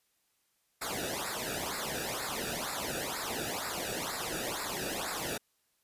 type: noise with flanger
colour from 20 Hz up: pink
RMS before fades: -36 dBFS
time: 0.81-5.38 s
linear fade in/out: 10 ms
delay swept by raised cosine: 0.32 to 0.97 ms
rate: 2.1 Hz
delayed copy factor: -0.9
effects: white hiss -75 dBFS RMS until 5.83 s + resampled to 32000 Hz